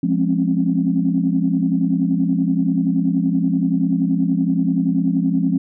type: chord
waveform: sine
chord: Db major seventh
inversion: first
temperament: equal with one note detuned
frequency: 174.61 / 207.7 / 261.6 / 272.1 Hz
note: F3 / Ab3 / C4 / Db4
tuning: 0 / 0 / 0 / -32 cents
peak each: -19 / -22 / -21 / -20 dBFS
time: 0.03-5.58 s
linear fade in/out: 5 ms
effects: tanh soft clip ceiling -4 dBFS